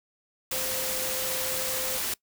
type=tone in noise; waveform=sine; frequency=519 Hz; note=C5; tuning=14 cents flat; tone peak=-36 dBFS; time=0.52-1.98 s; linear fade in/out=5 ms; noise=white; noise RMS=-30 dBFS; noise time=0.51-2.14 s; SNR=-9 dB; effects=noise-tail reverb RT60 0.1 s tail -22 dB re dry